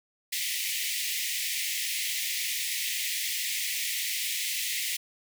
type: high-pass noise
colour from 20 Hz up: pink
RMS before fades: -31 dBFS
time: 0.32-4.97 s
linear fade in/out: 10 ms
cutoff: 1900 Hz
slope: 96 dB/octave
effects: none